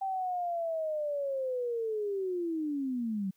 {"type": "linear sweep", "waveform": "sine", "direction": "down", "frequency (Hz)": [781, 185], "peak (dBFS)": -30, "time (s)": [0.01, 3.31], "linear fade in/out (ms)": 10, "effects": ["white hiss -73 dBFS RMS until 3.36 s"]}